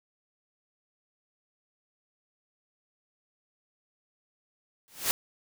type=noise with exponential growth; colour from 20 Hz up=white; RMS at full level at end=-23 dBFS; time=4.88-5.11 s; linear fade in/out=0 ms; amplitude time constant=49 ms; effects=none